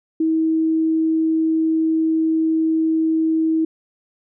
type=tone; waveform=sine; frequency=320.6 Hz; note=E4; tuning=48 cents flat; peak=-15 dBFS; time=0.2-3.65 s; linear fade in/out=5 ms; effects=none